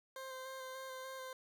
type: tone with vibrato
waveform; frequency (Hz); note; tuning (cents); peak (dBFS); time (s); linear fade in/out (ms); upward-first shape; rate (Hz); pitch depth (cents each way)
20% pulse; 523.3; C5; 0; -40; 0.16-1.33; 2; square; 3.4; 14
effects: none